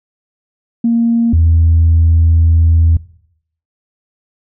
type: tone pair in turn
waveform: sine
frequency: 232.4 / 82.17 Hz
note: A#3 / E2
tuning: -5 / -5 cents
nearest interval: octave + tritone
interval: 1800 cents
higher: first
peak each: -8 / -5 dBFS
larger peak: second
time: 0.84-1.33 / 1.33-2.97 s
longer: second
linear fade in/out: 5 ms
effects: noise-tail reverb RT60 0.7 s tail -20 dB re dry + tanh soft clip ceiling -3 dBFS